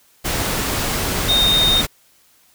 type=tone in noise; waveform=sine; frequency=3683 Hz; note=A#7; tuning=22 cents flat; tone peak=-13 dBFS; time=1.28-1.82 s; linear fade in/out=20 ms; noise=pink; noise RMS=-21 dBFS; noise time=0.24-1.87 s; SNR=+5 dB; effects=white hiss -55 dBFS RMS until 2.54 s